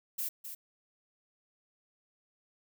violet noise with echo, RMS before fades -35 dBFS, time 0.18-0.29 s, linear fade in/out 10 ms, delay 260 ms, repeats 1, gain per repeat -8 dB, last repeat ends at 0.55 s, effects none

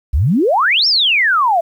sine exponential two-way sweep, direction up then down, 58.3 to 5580 to 641 Hz, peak -10 dBFS, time 0.13-1.61 s, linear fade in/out 10 ms, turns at 0.87 s, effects 8-bit

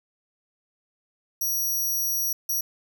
5% pulse tone bursts at uneven times, 5780 Hz, F#8, 41 cents flat, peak -18 dBFS, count 2, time 1.41-2.33 / 2.49-2.61 s, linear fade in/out 5 ms, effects none

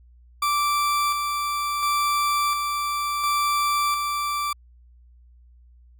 40% pulse tone with tremolo, 1169 Hz, D6, 8 cents flat, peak -19 dBFS, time 0.42-4.53 s, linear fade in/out 5 ms, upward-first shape square, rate 0.71 Hz, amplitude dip 35%, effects added 60 Hz sine -49 dBFS peak until 5.99 s

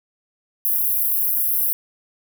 pink high-pass noise, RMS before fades -20 dBFS, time 0.65-1.73 s, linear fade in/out 0 ms, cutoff 11000 Hz, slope 96 dB/octave, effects none

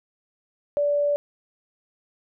sine tone, 580 Hz, D5, 22 cents flat, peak -19 dBFS, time 0.77-1.16 s, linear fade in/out 0 ms, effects none

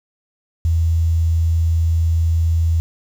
sine tone with quantisation, 82.41 Hz, E2, in tune, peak -13 dBFS, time 0.65-2.8 s, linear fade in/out 0 ms, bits 7, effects none

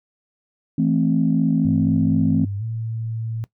sine chord, A minor, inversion second, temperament just, 165 / 220 / 264 Hz, E3 / A3 / C4, +2 / 0 / +16 cents, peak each -19 / -20 / -19 dBFS, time 0.78-2.45 s, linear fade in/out 5 ms
sine tone with pitch glide, 100 to 112.9 Hz, G2 to A2, +35 to +45 cents, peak -24 dBFS, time 1.65-3.44 s, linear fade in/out 0 ms, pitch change +210 cents, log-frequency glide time 2.58-2.63 s
effects noise-tail reverb RT60 0.1 s tail -19 dB re dry + tanh soft clip ceiling -6 dBFS

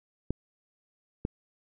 clicks, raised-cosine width 3 ms, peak -16 dBFS, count 2, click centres 0.306 / 1.251 s, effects none

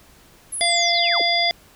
sine linear sweep, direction down, 11175 to 207.7 Hz, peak -25 dBFS, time 0.52-1.22 s, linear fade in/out 10 ms
harmonic tone, 690 Hz, F5, 21 cents flat, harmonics 1 / 3 / 5 / 7, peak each -22 / -22 / -22 / -22 dBFS, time 0.61-1.51 s, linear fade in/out 0 ms
effects pink hiss -51 dBFS RMS until 1.75 s

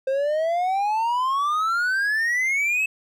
triangle exponential sweep, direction up, 523.3 to 2625 Hz, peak -18 dBFS, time 0.07-2.86 s, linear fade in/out 5 ms, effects none

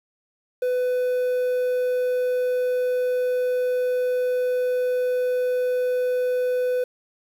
triangle tone with quantisation, 500 Hz, B4, 21 cents sharp, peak -18 dBFS, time 0.62-6.84 s, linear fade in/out 5 ms, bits 8, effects none

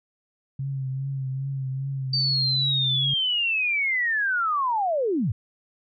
sine tone with vibrato, 134.5 Hz, C3, 48 cents sharp, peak -26 dBFS, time 0.59-3.14 s, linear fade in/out 5 ms, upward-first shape triangle, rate 2.5 Hz, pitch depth 50 cents each way
sine linear sweep, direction down, 4640 to 84.1 Hz, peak -21 dBFS, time 2.13-5.32 s, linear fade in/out 5 ms
effects none

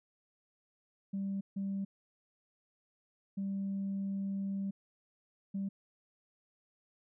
sine tone bursts at uneven times, 196.1 Hz, G3, 1 cent sharp, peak -32 dBFS, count 4, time 1.13-1.41 / 1.56-1.85 / 3.37-4.71 / 5.54-5.69 s, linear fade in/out 10 ms, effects tanh soft clip ceiling -30 dBFS

